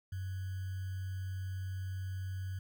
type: tone with sample-and-hold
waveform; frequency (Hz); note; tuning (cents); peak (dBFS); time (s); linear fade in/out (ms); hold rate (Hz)
sine; 94.1; F#2; +30; -36; 0.12-2.59; 5; 1575
effects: none